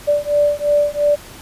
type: beating tone pair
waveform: sine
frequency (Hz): 584 / 586.9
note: D5 / D5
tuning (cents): -10 / -1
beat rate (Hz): 2.9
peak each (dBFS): -16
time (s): 0.07-1.16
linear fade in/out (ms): 20
effects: pink hiss -38 dBFS RMS until 1.41 s + resampled to 32000 Hz